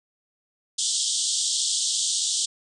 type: band-pass noise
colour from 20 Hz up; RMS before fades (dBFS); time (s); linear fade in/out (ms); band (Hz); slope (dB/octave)
white; -25; 0.78-2.46; 10; 3100 to 8800; 96
effects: none